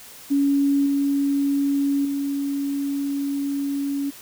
sine tone with level steps, 280.5 Hz, C#4, 21 cents sharp, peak -16 / -18 / -22 dBFS, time 0.3-4.11 s, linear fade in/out 20 ms, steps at 0.86 / 2.05 s, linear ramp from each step 2 ms, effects white hiss -43 dBFS RMS until 4.21 s

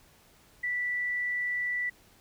sine tone, 1966 Hz, B6, 8 cents flat, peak -28 dBFS, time 0.63-1.9 s, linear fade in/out 10 ms, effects pink hiss -60 dBFS RMS until 2.2 s

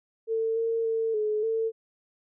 sine tone with pitch steps, 448.8 / 455.7 / 450 / 426.1 / 448.3 Hz, A4 / A#4 / A4 / G#4 / A4, +34 / -39 / +39 / +44 / +32 cents, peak -24 dBFS, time 0.27-1.72 s, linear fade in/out 50 ms, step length 290 ms, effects none

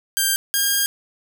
5% pulse tone pair in turn, 1583 / 1617.2 Hz, G6 / G#6, +17 / -46 cents, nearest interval unison, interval 37 cents, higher second, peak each -6 dBFS, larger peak neither, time 0.17-0.36 / 0.54-0.86 s, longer second, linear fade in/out 0 ms, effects none

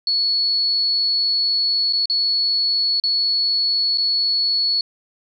sine tone with dropouts, 4396 Hz, C#8, 15 cents flat, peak -16 dBFS, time 0.07-4.81 s, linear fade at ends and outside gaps 2 ms, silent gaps 1.926-1.932 / 2.057-2.098 / 3-3.037 / 3.975-3.981 s, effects none

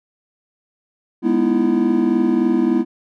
triangle chord, E major seventh, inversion first, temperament equal with one note detuned, 207.7 / 246.9 / 311.1 / 334.4 Hz, G#3 / B3 / D#4 / E4, 0 / 0 / 0 / +25 cents, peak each -20 / -16 / -20 / -16 dBFS, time 1.22-2.85 s, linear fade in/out 50 ms, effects none

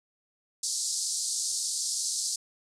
white band-pass noise, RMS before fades -31 dBFS, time 0.63-2.36 s, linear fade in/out 5 ms, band 4300 to 9200 Hz, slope 48 dB/octave, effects none

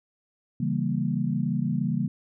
sine chord, C# diminished seventh, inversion none, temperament equal, 138.59 / 164.81 / 196 / 233.1 Hz, C#3 / E3 / G3 / Bb3, 0 / 0 / 0 / 0 cents, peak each -29 dBFS, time 0.6-2.08 s, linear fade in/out 5 ms, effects none

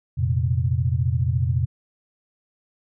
sine chord, F suspended fourth, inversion none, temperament equal, 87.31 / 116.54 / 130.81 Hz, F2 / Bb2 / C3, 0 / 0 / 0 cents, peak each -23 dBFS, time 0.17-1.66 s, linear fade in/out 20 ms, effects none

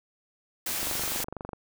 white noise, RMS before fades -31 dBFS, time 0.66-1.24 s, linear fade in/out 5 ms
click train, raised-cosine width 1 ms, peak -22 dBFS, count 18, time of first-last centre 0.83-1.532 s, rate 24.2 Hz
effects none

